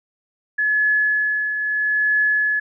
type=tone with tremolo; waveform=sine; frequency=1706 Hz; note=G#6; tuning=46 cents sharp; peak=-14 dBFS; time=0.58-2.6 s; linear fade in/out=10 ms; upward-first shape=triangle; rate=0.77 Hz; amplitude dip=55%; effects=none